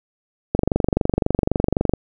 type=click train; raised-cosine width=2 ms; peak=-3 dBFS; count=34; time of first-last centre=0.55-1.937 s; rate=23.8 Hz; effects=none